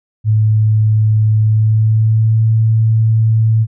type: tone with pitch glide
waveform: sine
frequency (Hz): 108.3 to 111.22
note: A2 to A2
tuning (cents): -27 to +19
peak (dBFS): -8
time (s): 0.24-3.67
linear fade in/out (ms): 50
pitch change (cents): +46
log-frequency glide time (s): 1.38-2.43
effects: none